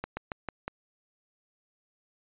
slowing click train, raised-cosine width 0.5 ms, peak -18 dBFS, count 5, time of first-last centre 0.04-0.68 s, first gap 130 ms, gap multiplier 1.14, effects resampled to 8000 Hz

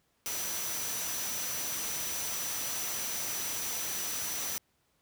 sine tone in noise, 5920 Hz, F#8, in tune, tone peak -38 dBFS, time 0.26-4.58 s, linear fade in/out 0 ms, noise white, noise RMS -36 dBFS, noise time 0.26-4.58 s, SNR -5 dB, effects pink hiss -73 dBFS RMS until 5.01 s + high-pass 60 Hz 12 dB/octave

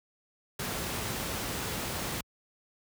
pink noise, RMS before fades -34 dBFS, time 0.59-2.21 s, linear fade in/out 5 ms, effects high-pass 60 Hz 12 dB/octave

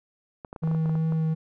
clicks, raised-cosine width 1 ms, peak -24 dBFS, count 11, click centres 0.448 / 0.529 / 0.562 / 0.636 / 0.675 / 0.714 / 0.748 / 0.858 / 0.895 / 0.954 / 1.123 s
triangle tone with vibrato, 160 Hz, D#3, 49 cents sharp, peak -20 dBFS, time 0.62-1.35 s, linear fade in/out 20 ms, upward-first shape triangle, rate 2.7 Hz, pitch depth 12 cents each way
effects none

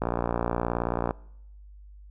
click train, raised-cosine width 1 ms, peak -12 dBFS, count 65, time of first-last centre 0.02-1.108 s, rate 58.8 Hz, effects noise-tail reverb RT60 0.8 s tail -24 dB re dry + added 50 Hz sine -45 dBFS peak until 2.1 s

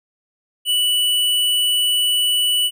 sine tone with hard clipping, 2960 Hz, F#7, in tune, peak -16 dBFS, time 0.65-2.71 s, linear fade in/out 50 ms, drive 17 dB, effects none

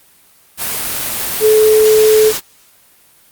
sine tone in noise, 432.8 Hz, A4, 29 cents flat, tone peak -6 dBFS, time 1.4-2.33 s, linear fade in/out 50 ms, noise white, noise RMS -19 dBFS, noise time 0.57-2.41 s, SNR +10 dB, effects white hiss -48 dBFS RMS until 3.31 s + Opus 32 kbps

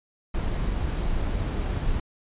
brown noise, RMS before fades -26 dBFS, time 0.34-2 s, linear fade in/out 5 ms, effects resampled to 8000 Hz

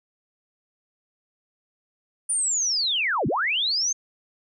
sine linear two-way sweep, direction down then up, 9500 to 102.2 to 6470 Hz, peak -21 dBFS, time 2.29-3.93 s, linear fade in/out 10 ms, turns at 3.27 s, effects none

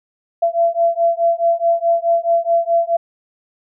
sine beating tone pair, 674 / 678.7 Hz, E5 / F5, +38 / -50 cents, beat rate 4.7 Hz, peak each -16 dBFS, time 0.42-2.97 s, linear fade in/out 10 ms, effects none

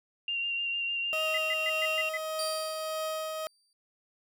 sine tone with vibrato, 2776 Hz, F7, 11 cents flat, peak -29 dBFS, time 0.28-2.09 s, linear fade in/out 2 ms, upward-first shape sine, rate 6.6 Hz, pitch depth 19 cents each way
30% pulse tone with tremolo, 630 Hz, D#5, 21 cents sharp, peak -28 dBFS, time 1.13-3.47 s, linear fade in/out 0 ms, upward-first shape triangle, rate 1.7 Hz, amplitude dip 35%
sine tone bursts, 2012 Hz, B6, 32 cents sharp, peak -30 dBFS, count 6, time 1.34-2.174 s, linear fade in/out 5 ms, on 39 ms, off 120 ms
30% pulse tone with exponential decay, 4661 Hz, D8, 14 cents flat, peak -29 dBFS, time 2.39-3.73 s, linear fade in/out 1 ms, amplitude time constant 290 ms
effects none

